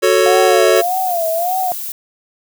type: chord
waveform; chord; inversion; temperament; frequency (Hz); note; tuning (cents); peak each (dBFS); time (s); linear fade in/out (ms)
square; F# minor; none; just; 370 / 444 / 555; F#4 / A4 / C#5; 0 / +16 / +2; -15; 0.02-0.82; 20
type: tone with vibrato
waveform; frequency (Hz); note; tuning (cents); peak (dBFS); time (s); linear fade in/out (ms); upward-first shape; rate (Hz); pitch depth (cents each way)
sine; 698.5; F5; 0; -15; 0.26-1.72; 0; sine; 1.7; 130
type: noise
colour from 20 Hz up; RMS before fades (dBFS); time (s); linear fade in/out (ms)
violet; -25; 0.76-1.92; 2
effects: none